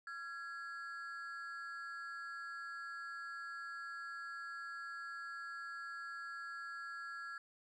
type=ring-modulated tone; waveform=triangle; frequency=1518 Hz; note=F#6; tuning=44 cents sharp; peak=-39 dBFS; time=0.07-7.38 s; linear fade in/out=2 ms; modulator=148 Hz; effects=resampled to 24000 Hz

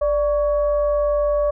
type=tone with frequency modulation; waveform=sine; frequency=587.3 Hz; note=D5; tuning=in tune; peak=-16 dBFS; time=0.01-1.51 s; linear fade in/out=10 ms; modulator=538 Hz; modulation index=0.45; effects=none

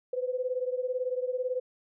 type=beating tone pair; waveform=sine; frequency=500 / 518 Hz; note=B4 / C5; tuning=+21 / -17 cents; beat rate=18 Hz; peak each=-30 / -33 dBFS; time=0.13-1.6 s; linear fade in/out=5 ms; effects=none

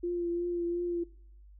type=tone with vibrato; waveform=sine; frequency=346.6 Hz; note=F4; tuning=13 cents flat; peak=-29 dBFS; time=0.03-1.04 s; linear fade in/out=10 ms; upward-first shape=triangle; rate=2.8 Hz; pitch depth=25 cents each way; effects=noise-tail reverb RT60 0.6 s tail -20 dB re dry + added 50 Hz sine -51 dBFS peak until 1.59 s

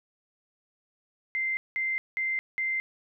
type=tone bursts; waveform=sine; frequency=2084 Hz; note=C7; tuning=7 cents flat; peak=-26 dBFS; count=4; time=1.35-2.8 s; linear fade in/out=0 ms; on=220 ms; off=190 ms; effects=none

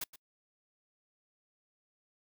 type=noise with echo; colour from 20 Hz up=white; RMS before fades=-37 dBFS; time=0.01-0.04 s; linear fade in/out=5 ms; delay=120 ms; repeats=1; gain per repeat=-15 dB; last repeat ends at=0.16 s; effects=noise-tail reverb RT60 0.1 s tail -26 dB re dry

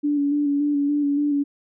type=tone with vibrato; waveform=sine; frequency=288.4 Hz; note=D4; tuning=31 cents flat; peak=-18 dBFS; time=0.03-1.44 s; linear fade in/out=20 ms; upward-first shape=square; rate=3.5 Hz; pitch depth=23 cents each way; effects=none

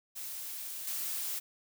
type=noise with level steps; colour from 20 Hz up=blue; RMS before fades=-41 / -36 dBFS; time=0.15-1.4 s; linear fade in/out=20 ms; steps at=0.87 s; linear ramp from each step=2 ms; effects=none

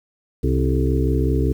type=harmonic tone with a mistuned harmonic; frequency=65.41 Hz; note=C2; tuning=in tune; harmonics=1 / 2 / 4 / 5 / 6 / 7; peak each=-19 / -22 / -25 / -26 / -27 / -27 dBFS; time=0.43-1.53 s; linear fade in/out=10 ms; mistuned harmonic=7; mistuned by=-71 cents; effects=8-bit

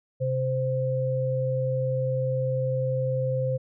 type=tone pair together; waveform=sine; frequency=130.81 / 519.6 Hz; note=C3 / C5; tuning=0 / -12 cents; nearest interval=2 octaves; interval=2388 cents; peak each=-26 dBFS; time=0.2-3.58 s; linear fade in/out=20 ms; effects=none

